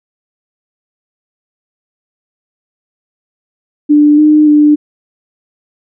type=tone with pitch steps; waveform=sine; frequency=296.1 / 303.6 / 297.8 Hz; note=D4 / D#4 / D4; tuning=+14 / -42 / +24 cents; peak=-3 dBFS; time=3.89-4.76 s; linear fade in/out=20 ms; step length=290 ms; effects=none